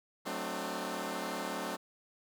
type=chord; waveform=10% pulse; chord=D dominant seventh; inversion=first; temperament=equal with one note detuned; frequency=185 / 220 / 261.6 / 299.1 Hz; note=F#3 / A3 / C4 / D4; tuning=0 / 0 / 0 / +32 cents; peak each=-33 dBFS; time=0.25-1.77 s; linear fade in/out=20 ms; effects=none